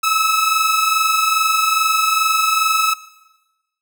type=tone pair together; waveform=sawtooth; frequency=1280 / 1302.4 Hz; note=D#6 / E6; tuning=+49 / -21 cents; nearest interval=unison; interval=30 cents; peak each=-17 / -12 dBFS; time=0.03-2.94 s; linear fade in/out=10 ms; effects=noise-tail reverb RT60 1.0 s tail -17 dB re dry